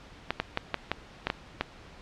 clicks, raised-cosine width 0.3 ms, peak -10 dBFS, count 8, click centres 0.306 / 0.4 / 0.574 / 0.743 / 0.916 / 1.27 / 1.301 / 1.61 s, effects pink hiss -50 dBFS RMS until 2.01 s + low-pass 4000 Hz 12 dB/octave

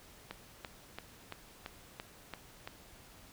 click train, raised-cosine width 0.3 ms, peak -25 dBFS, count 8, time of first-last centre 0.31-2.675 s, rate 2.96 Hz, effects pink hiss -57 dBFS RMS until 3.32 s

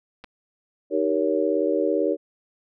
clicks, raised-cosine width 0.3 ms, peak -25 dBFS, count 2, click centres 0.24 / 0.244 s
sine chord, Eb dominant seventh, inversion none, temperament just, 311.1 / 388.9 / 466.7 / 560 Hz, Eb4 / G4 / Bb4 / Db5, 0 / -14 / +2 / +18 cents, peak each -25 dBFS, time 0.9-2.17 s, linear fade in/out 50 ms
effects none

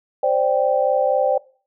sine chord, C suspended second, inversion none, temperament equal, 523.3 / 587.3 / 784 Hz, C5 / D5 / G5, 0 / 0 / 0 cents, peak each -19 / -19 / -21 dBFS, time 0.23-1.38 s, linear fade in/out 5 ms, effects noise-tail reverb RT60 0.4 s tail -21 dB re dry

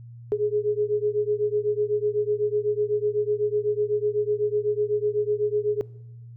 sine beating tone pair, 415.3 / 423.3 Hz, G#4 / G#4, 0 / +33 cents, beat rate 8 Hz, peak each -24 dBFS, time 0.32-5.81 s, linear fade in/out 0 ms, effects noise-tail reverb RT60 0.9 s tail -22 dB re dry + added 118 Hz sine -40 dBFS peak until 6.36 s

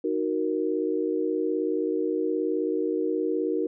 sine chord, D# minor, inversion none, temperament equal, 311.1 / 370 / 466.2 Hz, D#4 / F#4 / A#4, 0 / 0 / 0 cents, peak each -28 dBFS, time 0.04-3.67 s, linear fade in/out 5 ms, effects none

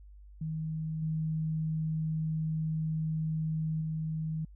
sine tone with level steps, 158.1 Hz, D#3, 28 cents sharp, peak -32 / -29 / -31 dBFS, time 0.41-4.45 s, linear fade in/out 5 ms, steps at 1.02 / 3.81 s, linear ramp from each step 5 ms, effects added 50 Hz sine -49 dBFS peak until 4.55 s

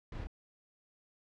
brown noise with echo, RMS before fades -42 dBFS, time 0.12-0.24 s, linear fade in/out 2 ms, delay 31 ms, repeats 1, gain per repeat -2 dB, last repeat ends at 0.271 s, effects low-pass 4000 Hz 12 dB/octave

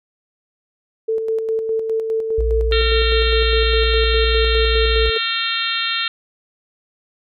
sine tone with tremolo, 445.1 Hz, A4, 20 cents sharp, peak -16 dBFS, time 1.08-5.18 s, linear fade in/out 10 ms, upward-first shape square, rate 4.9 Hz, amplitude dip 40%
sine tone, 58 Hz, A#1, 8 cents flat, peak -16 dBFS, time 2.38-5.1 s, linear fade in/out 5 ms
harmonic tone, 456.4 Hz, A#4, 37 cents flat, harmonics 3 / 4 / 5 / 6 / 7 / 8 / 9, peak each -26 / -27 / -30 / -26 / -26 / -24 / -27 dBFS, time 2.72-6.08 s, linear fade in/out 2 ms
effects none

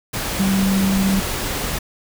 sine tone in noise, 193.6 Hz, G3, 21 cents flat, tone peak -15 dBFS, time 0.39-1.2 s, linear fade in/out 10 ms, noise pink, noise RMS -24 dBFS, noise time 0.13-1.79 s, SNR +6 dB, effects none

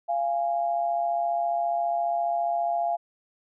sine tone pair together, 690.3 / 825 Hz, F5 / G#5, -20 / -12 cents, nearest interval minor third, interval 308 cents, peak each -24 / -30 dBFS, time 0.08-2.97 s, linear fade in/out 20 ms, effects none

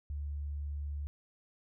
sine tone, 72.5 Hz, D2, 22 cents flat, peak -35 dBFS, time 0.1-1.07 s, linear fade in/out 0 ms, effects none

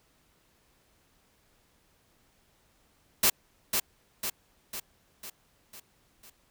white noise with echo, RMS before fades -22 dBFS, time 3.23-3.3 s, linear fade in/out 5 ms, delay 500 ms, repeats 6, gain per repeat -5 dB, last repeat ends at 6.3 s, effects pink hiss -67 dBFS RMS until 6.5 s

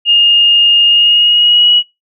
sine tone with pitch glide, 2836 to 2917 Hz, F7 to F#7, +26 to -25 cents, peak -5 dBFS, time 0.05-1.83 s, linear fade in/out 50 ms, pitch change +49 cents, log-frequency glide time 0.86-1.72 s, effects noise-tail reverb RT60 0.2 s tail -24 dB re dry

